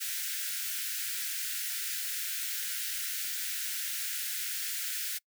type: high-pass noise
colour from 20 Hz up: white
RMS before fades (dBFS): -35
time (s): 0-5.19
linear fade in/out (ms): 20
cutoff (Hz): 1400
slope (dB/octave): 96
effects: noise-tail reverb RT60 0.1 s tail -25 dB re dry